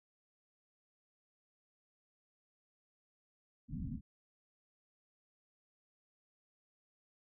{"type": "low-pass noise", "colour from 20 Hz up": "white", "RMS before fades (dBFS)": -41, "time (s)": [3.68, 4.01], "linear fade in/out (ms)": 50, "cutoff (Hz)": 260, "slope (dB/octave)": 96, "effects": []}